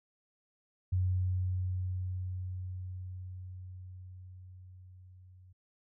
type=tone with level ramp; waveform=sine; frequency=91.9 Hz; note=F#2; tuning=11 cents flat; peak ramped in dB=-26 to -54 dBFS; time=0.92-5.53 s; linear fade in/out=10 ms; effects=none